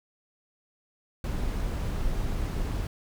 brown noise, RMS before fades -29 dBFS, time 1.24-2.87 s, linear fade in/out 2 ms, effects none

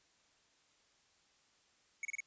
square tone bursts, 2217 Hz, C#7, in tune, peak -38 dBFS, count 4, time 2.03-2.204 s, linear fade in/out 2 ms, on 21 ms, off 30 ms, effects white hiss -71 dBFS RMS until 2.26 s + resampled to 16000 Hz

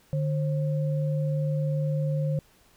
sine tone pair together, 149.57 / 533 Hz, D3 / C5, +32 / +32 cents, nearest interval octave + minor seventh, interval 2200 cents, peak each -24 / -33 dBFS, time 0.13-2.39 s, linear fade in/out 0 ms, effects pink hiss -60 dBFS RMS until 2.76 s

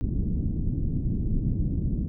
pink low-pass noise, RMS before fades -26 dBFS, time 0.01-2.08 s, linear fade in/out 0 ms, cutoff 260 Hz, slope 24 dB/octave, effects none

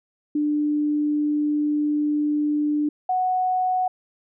sine tone pair in turn, 297.2 / 738.8 Hz, D4 / F#5, +21 / -3 cents, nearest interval octave + major third, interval 1576 cents, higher second, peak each -19 dBFS, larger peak neither, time 0.35-2.89 / 3.09-3.88 s, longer first, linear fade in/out 5 ms, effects none

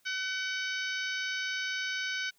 harmonic tone, 756 Hz, F#5, 37 cents sharp, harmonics 2 / 3 / 4 / 5 / 6 / 7 / 8, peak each -34 / -38 / -40 / -42 / -44 / -45 / -46 dBFS, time 0.05-2.31 s, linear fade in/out 20 ms, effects white hiss -69 dBFS RMS until 2.38 s

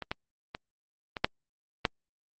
clicks, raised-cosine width 0.3 ms, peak -20 / -15 / -20 / -19 / -6 / -7 dBFS, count 6, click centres 0.023 / 0.115 / 0.549 / 1.168 / 1.245 / 1.852 s, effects Opus 48 kbps

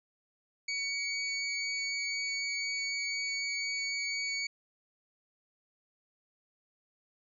25% pulse tone, 2249 Hz, C#7, 24 cents sharp, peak -28 dBFS, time 0.68-4.47 s, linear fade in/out 5 ms, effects resampled to 22050 Hz

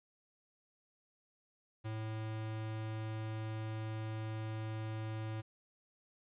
square tone, 109.7 Hz, A2, 5 cents flat, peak -39 dBFS, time 1.84-5.42 s, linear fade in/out 20 ms, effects resampled to 8000 Hz + 12-bit

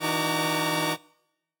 15% pulse tone cluster, 161.2 / 302 / 366 / 925 / 1140 Hz, E3 / D4 / F#4 / A#5 / C#6, -38 / +48 / -19 / -14 / +48 cents, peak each -24 / -23 / -28 / -24 / -24 dBFS, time 0-0.97 s, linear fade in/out 50 ms, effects noise-tail reverb RT60 0.9 s tail -25 dB re dry + AAC 64 kbps

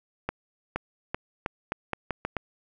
accelerating click train, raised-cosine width 0.5 ms, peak -13 dBFS, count 9, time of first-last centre 0.29-2.367 s, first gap 470 ms, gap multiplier 0.82, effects none

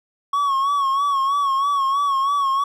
triangle tone with vibrato, 1110 Hz, C#6, 2 cents sharp, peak -15 dBFS, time 0.33-2.64 s, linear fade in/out 5 ms, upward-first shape sine, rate 3.1 Hz, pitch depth 61 cents each way, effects none

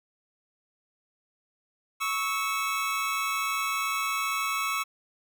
25% pulse tone pair together, 1108.7 / 1303.9 Hz, C#6 / E6, 0 / -19 cents, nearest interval minor third, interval 281 cents, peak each -26 dBFS, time 2-4.84 s, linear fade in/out 20 ms, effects none

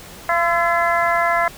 harmonic tone with a mistuned harmonic, 341.5 Hz, F4, 39 cents flat, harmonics 2 / 3 / 4 / 5 / 6, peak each -19 / -21 / -22 / -23 / -24 dBFS, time 0.29-1.48 s, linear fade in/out 2 ms, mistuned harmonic 4, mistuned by -32 cents, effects pink hiss -39 dBFS RMS until 1.57 s

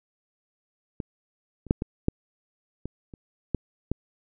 clicks, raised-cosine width 3 ms, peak -18 / -28 / -6 / -15 / -8 / -20 / -29 / -11 / -12 dBFS, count 9, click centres 1.002 / 1.667 / 1.709 / 1.821 / 2.084 / 2.856 / 3.138 / 3.547 / 3.916 s, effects none

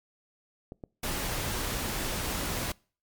clicks, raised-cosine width 2 ms, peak -27 dBFS, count 2, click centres 0.721 / 0.838 s
pink noise, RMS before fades -32 dBFS, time 1.03-2.72 s, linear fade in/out 5 ms
effects noise-tail reverb RT60 0.4 s tail -25 dB re dry + MP3 96 kbps

